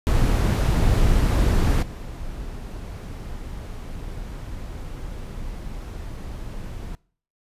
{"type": "noise with level steps", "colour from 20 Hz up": "brown", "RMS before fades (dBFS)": [-18, -33], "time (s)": [0.07, 6.95], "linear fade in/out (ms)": 0, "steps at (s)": 1.82, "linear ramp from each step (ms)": 10, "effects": ["noise-tail reverb RT60 0.5 s tail -23 dB re dry", "resampled to 32000 Hz"]}